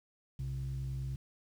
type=tone pair together; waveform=sine; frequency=61.74 / 131.77 Hz; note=B1 / C3; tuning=0 / +13 cents; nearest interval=octave + minor second; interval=1313 cents; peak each=-38 / -35 dBFS; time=0.39-1.16 s; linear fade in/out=5 ms; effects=tanh soft clip ceiling -31 dBFS + 10-bit